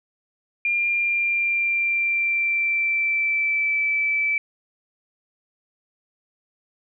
sine tone with pitch glide, 2399 to 2315 Hz, D7 to D7, +36 to -25 cents, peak -19 dBFS, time 0.65-4.38 s, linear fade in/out 2 ms, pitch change -61 cents, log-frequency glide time 0.81-3.79 s, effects none

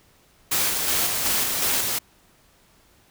white noise with tremolo, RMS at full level -22 dBFS, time 0.51-1.99 s, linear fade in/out 10 ms, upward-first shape square, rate 2.7 Hz, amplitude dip 30%, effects pink hiss -58 dBFS RMS until 3.1 s

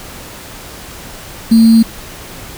sine tone with sample-and-hold, 226.1 Hz, A3, 47 cents sharp, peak -3 dBFS, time 1.51-1.83 s, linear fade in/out 10 ms, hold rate 4410 Hz, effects pink hiss -31 dBFS RMS until 2.57 s

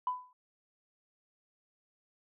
sine tone with exponential decay, 1000 Hz, B5, 21 cents sharp, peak -26 dBFS, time 0.07-0.33 s, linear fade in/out 2 ms, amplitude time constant 56 ms, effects tanh soft clip ceiling -22 dBFS

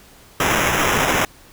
white noise with sample-and-hold, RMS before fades -18 dBFS, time 0.4-1.25 s, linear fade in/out 2 ms, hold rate 4410 Hz, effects pink hiss -47 dBFS RMS until 1.52 s

